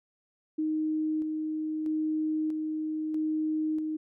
sine tone with tremolo, 311.1 Hz, D#4, in tune, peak -26 dBFS, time 0.58-3.97 s, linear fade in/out 10 ms, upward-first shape square, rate 0.78 Hz, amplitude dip 30%, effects none

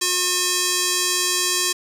square tone with band-pass filter, 360.9 Hz, F#4, 43 cents flat, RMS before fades -21 dBFS, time 0.01-1.73 s, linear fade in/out 10 ms, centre 7000 Hz, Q 1.1, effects none

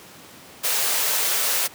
white high-pass noise, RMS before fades -22 dBFS, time 0.63-1.68 s, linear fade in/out 20 ms, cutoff 390 Hz, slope 48 dB/octave, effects pink hiss -44 dBFS RMS until 1.74 s + high-pass 150 Hz 12 dB/octave

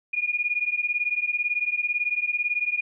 sine beating tone pair, 2431 / 2449 Hz, D#7 / D#7, -41 / -28 cents, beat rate 18 Hz, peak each -26 dBFS, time 0.13-2.81 s, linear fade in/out 10 ms, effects none

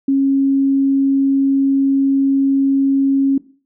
sine tone, 273.1 Hz, C#4, 26 cents flat, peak -11 dBFS, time 0.08-3.38 s, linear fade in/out 5 ms, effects noise-tail reverb RT60 0.4 s tail -18 dB re dry

